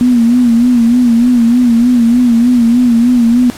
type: tone with vibrato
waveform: sine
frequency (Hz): 239.5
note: A#3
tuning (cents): +47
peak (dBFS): -5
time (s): 0.01-3.5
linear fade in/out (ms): 0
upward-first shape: sine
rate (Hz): 3.3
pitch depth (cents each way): 74
effects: pink hiss -30 dBFS RMS until 3.57 s + low-pass 12000 Hz 12 dB/octave